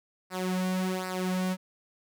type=tone with flanger; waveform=sawtooth; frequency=185 Hz; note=F#3; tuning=in tune; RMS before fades=-30 dBFS; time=0.3-1.57 s; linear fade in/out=50 ms; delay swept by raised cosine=0.3 to 3.1 ms; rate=1.3 Hz; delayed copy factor=-0.75; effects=none